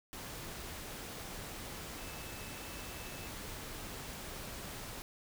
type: tone in noise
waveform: sine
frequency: 2622 Hz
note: E7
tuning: 10 cents flat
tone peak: -55 dBFS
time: 1.98-3.27 s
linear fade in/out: 0 ms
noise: pink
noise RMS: -45 dBFS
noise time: 0.13-5.02 s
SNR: -13 dB
effects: none